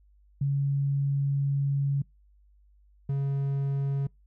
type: tone pair in turn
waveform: sine / triangle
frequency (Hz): 139.7 / 138.57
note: C#3 / C#3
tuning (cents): +14 / 0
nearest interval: unison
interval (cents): 14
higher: first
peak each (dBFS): -23 / -23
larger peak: neither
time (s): 0.41-2.02 / 3.09-4.07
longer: first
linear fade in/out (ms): 5
effects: noise-tail reverb RT60 0.2 s tail -26 dB re dry + added 50 Hz sine -57 dBFS peak until 4.26 s